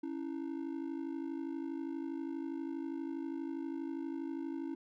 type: ring-modulated tone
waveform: triangle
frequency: 302.6 Hz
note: D#4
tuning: 48 cents flat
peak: -32 dBFS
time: 0.03-4.75 s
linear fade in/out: 5 ms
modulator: 26.2 Hz
effects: none